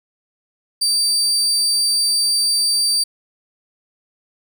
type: tone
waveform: 30% pulse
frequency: 4651 Hz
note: D8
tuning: 18 cents flat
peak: -12 dBFS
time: 0.81-3.04 s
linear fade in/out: 10 ms
effects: none